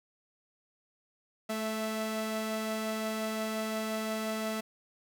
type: tone pair together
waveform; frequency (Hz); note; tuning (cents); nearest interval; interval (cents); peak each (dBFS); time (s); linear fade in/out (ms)
sawtooth; 218.1 / 660; A3 / E5; -15 / +2; octave + perfect fifth; 1917; -30 / -32; 1.49-4.61; 10
effects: none